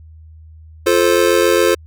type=chord; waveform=square; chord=F major; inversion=none; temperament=just; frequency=349.2 / 436.5 / 523.8 Hz; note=F4 / A4 / C5; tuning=0 / -14 / +2 cents; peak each=-16 dBFS; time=0.86-1.75 s; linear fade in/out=10 ms; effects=added 79 Hz sine -37 dBFS peak until 1.86 s